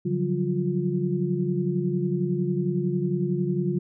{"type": "tone cluster", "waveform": "sine", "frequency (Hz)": [143.1, 176.4, 187.4, 353.7], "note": ["D3", "F3", "F#3", "F4"], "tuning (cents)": [-45, 18, 22, 22], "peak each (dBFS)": -28, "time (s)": [0.05, 3.79], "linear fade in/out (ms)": 10, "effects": []}